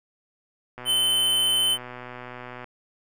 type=click train; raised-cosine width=0.5 ms; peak=-23 dBFS; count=232; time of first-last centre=0.78-2.643 s; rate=124 Hz
type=tone; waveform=square; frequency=3057 Hz; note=G7; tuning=44 cents flat; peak=-20 dBFS; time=0.85-1.78 s; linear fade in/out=50 ms
effects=none